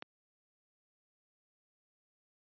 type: click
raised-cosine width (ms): 0.3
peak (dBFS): -25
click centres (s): 0.024
effects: high-pass 200 Hz 12 dB/octave + resampled to 11025 Hz